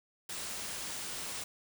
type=band-stop noise; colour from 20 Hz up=white; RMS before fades=-40 dBFS; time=0.29-1.44 s; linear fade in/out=5 ms; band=11000 to 16000 Hz; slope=96 dB/octave; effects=none